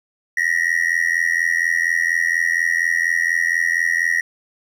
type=tone with amplitude modulation; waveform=triangle; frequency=1896 Hz; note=A#6; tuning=29 cents sharp; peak=-10 dBFS; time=0.37-4.21 s; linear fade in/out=5 ms; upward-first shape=sine; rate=84.2 Hz; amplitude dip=100%; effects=none